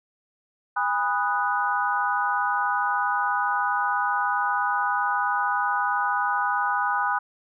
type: chord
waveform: sine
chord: G# minor seventh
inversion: none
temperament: equal with one note detuned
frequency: 815.4 / 987.8 / 1244.5 / 1480 Hz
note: G#5 / B5 / D#6 / F#6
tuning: -32 / 0 / 0 / 0 cents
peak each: -27 dBFS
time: 0.76-7.19 s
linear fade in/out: 10 ms
effects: none

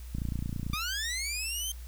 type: click train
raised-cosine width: 5 ms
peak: -21 dBFS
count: 18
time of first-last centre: 0.15-0.734 s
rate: 29.1 Hz
type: linear sweep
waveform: 15% pulse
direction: up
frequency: 1174.7 to 3180 Hz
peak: -25 dBFS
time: 0.73-1.72 s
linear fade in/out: 5 ms
effects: added 60 Hz sine -40 dBFS peak until 1.87 s + white hiss -55 dBFS RMS until 1.87 s

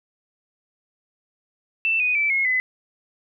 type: tone with pitch steps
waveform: sine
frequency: 2665 / 2487 / 2320 / 2165 / 2020 Hz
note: E7 / D#7 / D7 / C#7 / B6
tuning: +18 / -1 / -22 / -41 / +39 cents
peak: -18 dBFS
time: 1.85-2.6 s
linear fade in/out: 0 ms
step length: 150 ms
effects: none

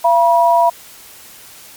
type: tone pair together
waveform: sine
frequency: 682 / 964.5 Hz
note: F5 / B5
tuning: -41 / -41 cents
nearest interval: tritone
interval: 600 cents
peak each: -11 dBFS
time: 0.04-0.7 s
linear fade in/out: 10 ms
effects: white hiss -39 dBFS RMS until 1.76 s + MP3 96 kbps

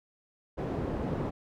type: low-pass noise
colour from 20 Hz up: white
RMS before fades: -33 dBFS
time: 0.57-1.31 s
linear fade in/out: 20 ms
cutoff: 420 Hz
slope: 12 dB/octave
effects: none

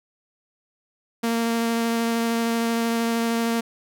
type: tone with vibrato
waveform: sawtooth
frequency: 230.7 Hz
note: A#3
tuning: 18 cents flat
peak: -17 dBFS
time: 1.23-3.61 s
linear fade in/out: 10 ms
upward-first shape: sine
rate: 13 Hz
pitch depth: 9 cents each way
effects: none

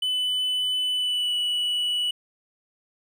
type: tone with pitch glide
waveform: triangle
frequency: 3001 to 2948 Hz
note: F#7 to F#7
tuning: +24 to -7 cents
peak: -21 dBFS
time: 0.02-2.11 s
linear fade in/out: 5 ms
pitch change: -31 cents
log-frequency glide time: 0.92-1.35 s
effects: none

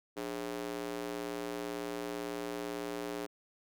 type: tone with high-pass filter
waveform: square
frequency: 59 Hz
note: A#1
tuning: 22 cents sharp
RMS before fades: -39 dBFS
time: 0.16-3.27 s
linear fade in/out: 20 ms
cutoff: 360 Hz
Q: 2
effects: none

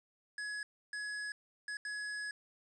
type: tone bursts at uneven times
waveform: square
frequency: 1684 Hz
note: G#6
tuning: 24 cents sharp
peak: -39 dBFS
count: 4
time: 0.38-0.63 / 0.93-1.32 / 1.68-1.77 / 1.85-2.31 s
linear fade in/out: 2 ms
effects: resampled to 24000 Hz + 11-bit

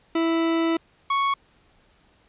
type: tone pair in turn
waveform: 40% pulse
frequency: 329.6 / 1108.6 Hz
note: E4 / C#6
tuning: 0 / 0 cents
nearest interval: octave + major sixth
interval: 2100 cents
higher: second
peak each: -19 dBFS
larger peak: neither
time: 0.15-0.77 / 1.1-1.34 s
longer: first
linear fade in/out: 5 ms
effects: pink hiss -60 dBFS RMS until 2.28 s + resampled to 8000 Hz

